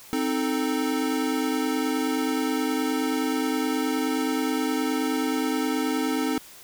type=chord; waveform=square; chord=A diminished; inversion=first; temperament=equal; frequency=261.6 / 311.1 / 440 Hz; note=C4 / Eb4 / A4; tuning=0 / 0 / 0 cents; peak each=-27 / -28 / -32 dBFS; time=0.13-6.38 s; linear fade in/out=0 ms; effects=white hiss -47 dBFS RMS until 6.63 s